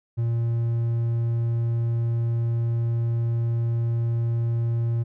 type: tone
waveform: triangle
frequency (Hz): 116.54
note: A#2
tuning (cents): 0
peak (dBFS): -19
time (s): 0.17-5.04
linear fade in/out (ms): 20
effects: none